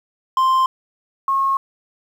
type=tone pair in turn; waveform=triangle / sine; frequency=1046.5 / 1085.8 Hz; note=C6 / C#6; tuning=0 / -36 cents; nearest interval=minor second; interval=64 cents; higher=second; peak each=-11 / -15 dBFS; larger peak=first; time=0.37-0.66 / 1.28-1.57 s; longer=neither; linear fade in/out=2 ms; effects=8-bit